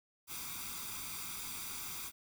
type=noise with comb filter; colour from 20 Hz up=white; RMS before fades=-43 dBFS; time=0.27-2.12 s; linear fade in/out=50 ms; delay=0.84 ms; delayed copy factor=+0.75; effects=none